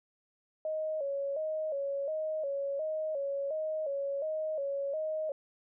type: tone with vibrato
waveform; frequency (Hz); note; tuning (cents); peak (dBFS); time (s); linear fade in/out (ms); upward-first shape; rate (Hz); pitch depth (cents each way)
sine; 590; D5; +8; -31; 0.65-5.32; 2; square; 1.4; 100
effects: none